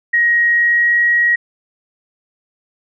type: tone with pitch glide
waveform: sine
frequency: 1887 to 1899 Hz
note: A#6 to A#6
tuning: +21 to +32 cents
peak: -10 dBFS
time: 0.13-1.36 s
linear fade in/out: 10 ms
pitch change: +11 cents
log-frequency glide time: 0.5-0.99 s
effects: none